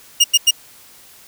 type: tone bursts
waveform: 25% pulse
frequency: 2845 Hz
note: F7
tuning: 31 cents sharp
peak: -4 dBFS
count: 3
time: 0.2-0.51 s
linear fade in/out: 10 ms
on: 42 ms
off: 92 ms
effects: white hiss -45 dBFS RMS until 1.27 s